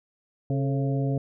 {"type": "harmonic tone with a mistuned harmonic", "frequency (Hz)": 136.3, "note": "C#3", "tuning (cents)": -29, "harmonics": [1, 2, 3, 4, 5], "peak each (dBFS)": [-24, -30, -34, -36, -38], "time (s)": [0.5, 1.18], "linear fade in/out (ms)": 2, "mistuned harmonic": 3, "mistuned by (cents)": 87, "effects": []}